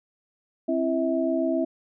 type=tone cluster; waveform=sine; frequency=265.8 / 333.4 / 647 Hz; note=C4 / E4 / E5; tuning=+27 / +20 / -32 cents; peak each=-26 dBFS; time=0.68-1.65 s; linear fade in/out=10 ms; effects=none